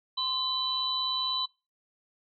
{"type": "tone cluster", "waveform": "sine", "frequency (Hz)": [1034, 3070, 3968], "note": ["C6", "G7", "B7"], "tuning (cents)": [-21, -37, 7], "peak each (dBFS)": [-34, -37, -29], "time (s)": [0.17, 1.46], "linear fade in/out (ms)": 10, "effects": ["noise-tail reverb RT60 0.3 s tail -23 dB re dry"]}